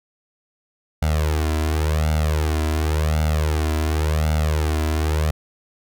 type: tone with flanger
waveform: sawtooth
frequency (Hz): 77.2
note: D#2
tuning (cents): -13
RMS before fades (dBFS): -20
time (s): 1.02-5.31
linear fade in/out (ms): 5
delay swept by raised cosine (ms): 1.4 to 3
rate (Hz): 0.91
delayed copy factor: +1
effects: none